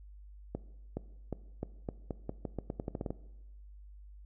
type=accelerating click train; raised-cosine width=2 ms; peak=-22 dBFS; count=16; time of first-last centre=0.55-3.105 s; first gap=420 ms; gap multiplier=0.85; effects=noise-tail reverb RT60 1.0 s tail -18 dB re dry + added 50 Hz sine -49 dBFS peak until 4.25 s